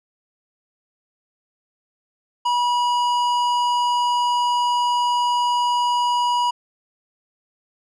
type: tone with tanh clipping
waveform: triangle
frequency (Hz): 970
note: B5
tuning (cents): -31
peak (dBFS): -19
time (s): 2.45-6.51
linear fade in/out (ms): 10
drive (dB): 17
effects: none

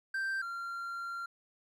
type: tone pair in turn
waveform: triangle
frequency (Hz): 1568 / 1380.3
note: G6 / F6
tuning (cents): 0 / -21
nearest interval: major second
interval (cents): 221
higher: first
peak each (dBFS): -30 / -35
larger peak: first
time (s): 0.14-0.42 / 0.42-1.26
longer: second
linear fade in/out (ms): 5
effects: none

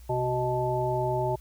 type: harmonic tone with a mistuned harmonic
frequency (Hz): 124.9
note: B2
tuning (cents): +20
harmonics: 1 / 3 / 5 / 7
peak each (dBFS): -30 / -30 / -30 / -30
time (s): 0.09-1.36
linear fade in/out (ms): 10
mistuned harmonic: 1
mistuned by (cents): +44
effects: added 60 Hz sine -45 dBFS peak until 1.4 s + white hiss -59 dBFS RMS until 1.4 s

